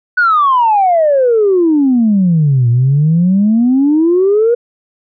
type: exponential two-way sweep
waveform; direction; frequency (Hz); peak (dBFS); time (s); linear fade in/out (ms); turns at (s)
sine; down then up; 1499 to 116.54 to 485.1; -6; 0.17-4.55; 10; 2.69
effects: tanh soft clip ceiling -3 dBFS